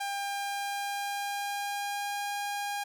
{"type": "tone with pitch glide", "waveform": "sawtooth", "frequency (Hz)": [800, 812.6], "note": ["G5", "G#5"], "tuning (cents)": [35, -38], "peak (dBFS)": -28, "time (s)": [0, 2.84], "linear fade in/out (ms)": 10, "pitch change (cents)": 27, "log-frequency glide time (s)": [0.13, 2.3], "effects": []}